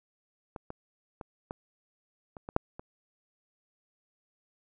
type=clicks; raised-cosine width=1 ms; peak=-25 / -25 / -26 / -22 / -29 / -25 / -9 / -27 dBFS; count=8; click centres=0.562 / 0.704 / 1.212 / 1.509 / 2.368 / 2.489 / 2.564 / 2.795 s; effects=none